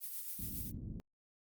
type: noise with tremolo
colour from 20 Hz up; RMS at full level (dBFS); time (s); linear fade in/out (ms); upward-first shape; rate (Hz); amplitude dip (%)
violet; -41; 0-0.72; 50; sine; 7.3; 40
type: low-pass noise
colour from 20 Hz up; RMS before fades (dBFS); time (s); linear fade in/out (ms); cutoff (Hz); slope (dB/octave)
white; -45; 0.39-1; 0; 230; 24
effects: Opus 32 kbps

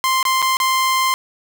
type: tone with dropouts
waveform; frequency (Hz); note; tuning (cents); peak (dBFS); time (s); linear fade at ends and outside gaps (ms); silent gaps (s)
sawtooth; 1046.5; C6; 0; -11; 0.04-1.14; 0; 0.228-0.252 / 0.419-0.425 / 0.569-0.601
effects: none

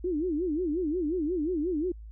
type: tone with vibrato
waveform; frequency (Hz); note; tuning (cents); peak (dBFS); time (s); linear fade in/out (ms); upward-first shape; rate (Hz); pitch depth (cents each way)
sine; 329.6; E4; 0; -26; 0.04-1.92; 5; sine; 5.6; 220
effects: added 54 Hz sine -41 dBFS peak until 2.11 s

